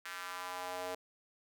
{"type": "tone with high-pass filter sweep", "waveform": "square", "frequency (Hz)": 91.1, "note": "F#2", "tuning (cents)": -26, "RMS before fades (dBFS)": -42, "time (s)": [0.05, 0.95], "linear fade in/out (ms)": 5, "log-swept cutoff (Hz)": [1600, 550], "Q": 2.1, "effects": []}